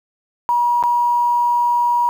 sine tone with dropouts, 960 Hz, B5, 49 cents flat, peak -13 dBFS, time 0.49-2.09 s, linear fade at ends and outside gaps 0 ms, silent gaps 0.827-0.837 s, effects 7-bit

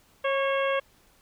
harmonic tone with a mistuned harmonic, 545 Hz, C#5, 29 cents flat, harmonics 1 / 2 / 3 / 4 / 5 / 6, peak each -25 / -30 / -33 / -35 / -36 / -39 dBFS, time 0.24-0.8 s, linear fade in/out 10 ms, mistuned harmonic 2, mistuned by +30 cents, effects pink hiss -61 dBFS RMS until 1.21 s

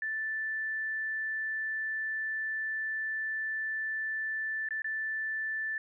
sine tone with dropouts, 1760 Hz, A6, in tune, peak -31 dBFS, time 0.02-5.78 s, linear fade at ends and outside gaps 2 ms, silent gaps 4.688-4.707 / 4.82-4.844 s, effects none

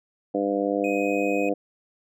harmonic tone, 100.3 Hz, G2, 40 cents sharp, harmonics 2 / 3 / 4 / 5 / 6 / 7, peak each -33 / -26 / -31 / -26 / -31 / -31 dBFS, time 0.34-1.54 s, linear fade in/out 10 ms
triangle tone, 2512 Hz, D#7, 16 cents sharp, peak -29 dBFS, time 0.84-1.49 s, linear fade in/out 2 ms
effects none

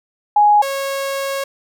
sine / sawtooth tone pair in turn, 832 / 548.4 Hz, G#5 / C#5, +3 / -19 cents, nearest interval perfect fifth, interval 722 cents, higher first, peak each -8 / -16 dBFS, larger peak first, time 0.36-0.62 / 0.62-1.44 s, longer second, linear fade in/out 5 ms, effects none

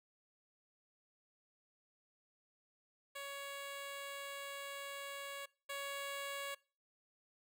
10% pulse tone pair in turn, 559 / 559 Hz, C#5 / C#5, +14 / +14 cents, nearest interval unison, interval 0 cents, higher neither, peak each -36 / -33 dBFS, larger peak second, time 3.15-5.46 / 5.69-6.55 s, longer first, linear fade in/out 10 ms, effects noise-tail reverb RT60 0.4 s tail -24 dB re dry

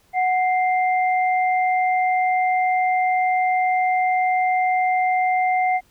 sine tone pair together, 740 / 2093 Hz, F#5 / C7, 0 / 0 cents, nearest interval octave + tritone, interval 1800 cents, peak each -17 / -25 dBFS, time 0.13-5.81 s, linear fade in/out 50 ms, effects pink hiss -59 dBFS RMS until 5.9 s

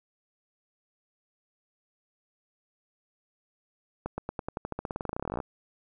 accelerating click train, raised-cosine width 1 ms, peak -18 dBFS, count 28, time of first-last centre 4.06-5.402 s, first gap 120 ms, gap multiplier 0.92, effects none

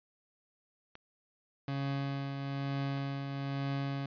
clicks, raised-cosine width 0.3 ms, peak -32 dBFS, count 2, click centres 0.954 / 2.977 s
30% pulse tone with tremolo, 138.59 Hz, C#3, in tune, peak -29 dBFS, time 1.68-4.06 s, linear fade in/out 2 ms, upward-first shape triangle, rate 1.1 Hz, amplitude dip 45%
effects resampled to 11025 Hz

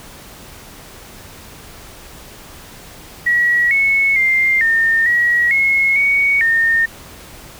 sine tone with pitch steps, 1920 / 2200 / 2101 / 1819 / 1911 / 2172 / 2234 / 1827 Hz, B6 / C#7 / C7 / A#6 / A#6 / C#7 / C#7 / A#6, -49 / -14 / +7 / -43 / +43 / -36 / +13 / -35 cents, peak -11 dBFS, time 3.26-6.86 s, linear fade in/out 10 ms, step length 450 ms, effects pink hiss -38 dBFS RMS until 7.59 s

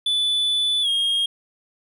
triangle tone with pitch glide, 3480 to 3247 Hz, A7 to G#7, -20 to -40 cents, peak -17 dBFS, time 0.06-1.26 s, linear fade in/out 5 ms, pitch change -120 cents, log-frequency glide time 0.82-0.88 s, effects none

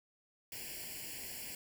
white noise with comb filter, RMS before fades -45 dBFS, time 0.52-1.55 s, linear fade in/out 2 ms, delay 0.4 ms, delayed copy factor +1, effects none

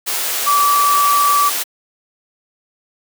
sine tone in noise, 1155 Hz, D6, 29 cents flat, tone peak -11 dBFS, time 0.46-1.5 s, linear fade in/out 20 ms, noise white, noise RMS -20 dBFS, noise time 0.06-1.64 s, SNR +6 dB, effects high-pass 400 Hz 12 dB/octave

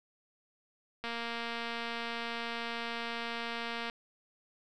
click train, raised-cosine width 0.3 ms, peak -22 dBFS, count 667, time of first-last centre 1.04-3.898 s, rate 233 Hz, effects none

